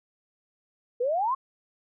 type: exponential sweep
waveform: sine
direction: up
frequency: 466.2 to 1108.7 Hz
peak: -23 dBFS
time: 1-1.35 s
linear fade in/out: 10 ms
effects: none